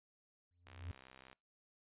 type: tone with exponential growth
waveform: triangle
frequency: 87.1 Hz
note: F2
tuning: 4 cents flat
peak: -37 dBFS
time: 0.51-0.91 s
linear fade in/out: 0 ms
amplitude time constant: 85 ms
type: click train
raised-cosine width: 0.3 ms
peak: -40 dBFS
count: 44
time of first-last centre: 0.67-1.33 s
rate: 65.2 Hz
effects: noise-tail reverb RT60 0.3 s tail -26 dB re dry + resampled to 8000 Hz